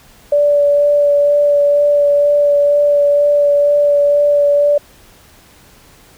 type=tone with vibrato; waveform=sine; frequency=579 Hz; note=D5; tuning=25 cents flat; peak=-8 dBFS; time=0.32-4.78 s; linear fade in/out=5 ms; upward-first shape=sine; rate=2.1 Hz; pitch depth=11 cents each way; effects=pink hiss -45 dBFS RMS until 6.17 s